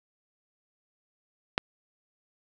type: click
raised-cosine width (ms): 0.3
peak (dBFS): -7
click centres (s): 1.579
effects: none